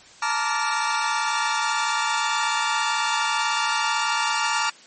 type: chord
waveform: sawtooth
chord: Bb major seventh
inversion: third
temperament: just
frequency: 874.1 / 932.3 / 1165.4 / 1398.5 Hz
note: A5 / Bb5 / D6 / F6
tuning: -12 / 0 / -14 / +2 cents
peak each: -23 dBFS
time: 0.22-4.7 s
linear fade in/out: 5 ms
effects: white hiss -48 dBFS RMS until 4.86 s + MP3 32 kbps